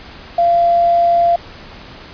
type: tone with quantisation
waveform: sine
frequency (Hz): 688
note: F5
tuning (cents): -26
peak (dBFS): -9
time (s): 0.38-1.36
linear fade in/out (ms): 5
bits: 6
effects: pink hiss -36 dBFS RMS until 2.13 s + resampled to 11025 Hz